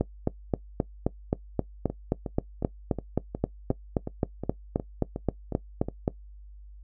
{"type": "two click trains", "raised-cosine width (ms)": 2, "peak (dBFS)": [-18, -10], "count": [12, 24], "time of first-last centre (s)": [[1.9, 5.886], [0.01, 6.079]], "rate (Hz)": [2.76, 3.79], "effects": ["noise-tail reverb RT60 0.1 s tail -19 dB re dry", "added 50 Hz sine -44 dBFS peak until 6.83 s"]}